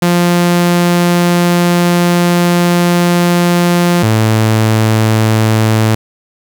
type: tone pair in turn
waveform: sawtooth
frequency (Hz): 174.61 / 110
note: F3 / A2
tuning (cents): 0 / 0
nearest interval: minor sixth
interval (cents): 800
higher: first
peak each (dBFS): -4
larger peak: neither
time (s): 0.02-4.03 / 4.03-5.95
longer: first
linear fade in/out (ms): 5
effects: 7-bit